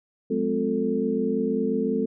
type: tone cluster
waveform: sine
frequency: 182.8 / 211.7 / 257.5 / 355 / 442.3 Hz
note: F#3 / G#3 / C4 / F4 / A4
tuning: -21 / +33 / -28 / +28 / +9 cents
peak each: -34 / -27 / -27 / -33 / -26 dBFS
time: 0.3-2.06 s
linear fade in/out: 10 ms
effects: none

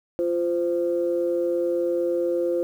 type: tone pair together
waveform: sine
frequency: 346.8 / 518 Hz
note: F4 / C5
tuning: -12 / -17 cents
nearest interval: perfect fifth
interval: 695 cents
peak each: -23 dBFS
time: 0.19-2.63 s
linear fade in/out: 0 ms
effects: tanh soft clip ceiling -13 dBFS + 9-bit

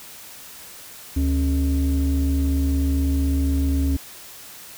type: tone pair together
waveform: sine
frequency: 72.3 / 273 Hz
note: D2 / C#4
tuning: -27 / -26 cents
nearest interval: octave + major seventh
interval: 2301 cents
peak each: -17 / -21 dBFS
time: 1.16-3.97 s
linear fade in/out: 10 ms
effects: tanh soft clip ceiling -14 dBFS + white hiss -41 dBFS RMS until 4.77 s

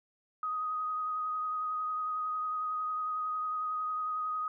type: tone with vibrato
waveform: sine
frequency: 1251 Hz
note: D#6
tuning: 9 cents sharp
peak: -31 dBFS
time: 0.43-4.48 s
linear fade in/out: 2 ms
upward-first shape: triangle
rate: 11 Hz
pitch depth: 19 cents each way
effects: none

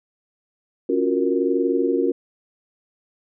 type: chord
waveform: sine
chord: Gb major seventh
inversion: second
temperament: equal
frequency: 277.2 / 349.2 / 370 / 466.2 Hz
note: Db4 / F4 / Gb4 / Bb4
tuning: 0 / 0 / 0 / 0 cents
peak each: -23 dBFS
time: 0.89-2.12 s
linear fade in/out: 5 ms
effects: none

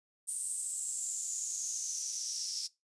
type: noise with high-pass filter sweep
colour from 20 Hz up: white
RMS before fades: -37 dBFS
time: 0.27-2.68 s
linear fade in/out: 20 ms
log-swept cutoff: 8800 to 5200 Hz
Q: 8.3
effects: noise-tail reverb RT60 0.2 s tail -20 dB re dry + resampled to 22050 Hz

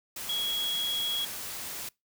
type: tone in noise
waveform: sine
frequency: 3322 Hz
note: G#7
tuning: in tune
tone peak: -28 dBFS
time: 0.29-1.25 s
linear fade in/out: 5 ms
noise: white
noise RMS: -38 dBFS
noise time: 0.16-1.89 s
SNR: +7 dB
effects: noise-tail reverb RT60 0.2 s tail -24 dB re dry

